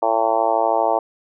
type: harmonic tone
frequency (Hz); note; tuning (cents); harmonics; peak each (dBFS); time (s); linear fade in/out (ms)
112.7; A2; +42; 3 / 4 / 5 / 6 / 7 / 8 / 9 / 10; -29 / -26 / -23 / -20 / -22 / -22 / -31 / -31; 0.02-0.99; 5
effects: none